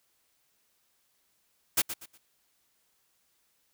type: noise with echo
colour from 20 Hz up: white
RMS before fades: -24 dBFS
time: 1.77-1.82 s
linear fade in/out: 10 ms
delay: 120 ms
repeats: 3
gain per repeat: -11 dB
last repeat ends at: 2.18 s
effects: white hiss -72 dBFS RMS until 3.73 s